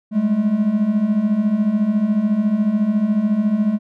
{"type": "beating tone pair", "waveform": "triangle", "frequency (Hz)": [200.5, 214.5], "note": ["G3", "A3"], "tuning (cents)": [39, -44], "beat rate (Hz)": 14, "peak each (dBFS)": [-19, -14], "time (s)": [0.11, 3.79], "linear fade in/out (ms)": 50, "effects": []}